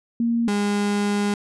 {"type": "tone pair in turn", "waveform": ["sine", "35% pulse"], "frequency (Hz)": [233.3, 204.4], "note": ["A#3", "G#3"], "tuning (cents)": [2, -27], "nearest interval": "major second", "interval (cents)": 229, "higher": "first", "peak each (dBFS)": -18, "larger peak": "neither", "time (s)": [[0.2, 0.48], [0.48, 1.34]], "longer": "second", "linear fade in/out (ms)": 2, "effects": ["resampled to 24000 Hz"]}